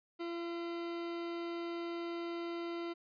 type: tone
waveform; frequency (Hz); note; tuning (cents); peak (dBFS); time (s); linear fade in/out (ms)
40% pulse; 340.7; F4; -43; -37; 0.19-2.94; 20
effects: resampled to 11025 Hz